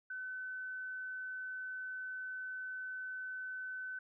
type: tone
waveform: sine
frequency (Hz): 1515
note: F#6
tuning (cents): +40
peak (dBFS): -40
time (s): 0.1-3.99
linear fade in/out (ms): 5
effects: none